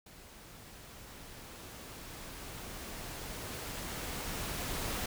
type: noise with level ramp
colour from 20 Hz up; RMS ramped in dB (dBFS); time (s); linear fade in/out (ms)
pink; -54 to -36; 0.06-5.06; 5
effects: none